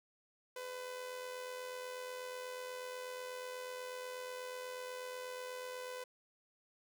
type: tone with amplitude modulation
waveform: sawtooth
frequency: 503 Hz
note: B4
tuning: 32 cents sharp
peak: -37 dBFS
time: 0.56-6.04 s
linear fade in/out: 5 ms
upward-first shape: sine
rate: 88.2 Hz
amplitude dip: 45%
effects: none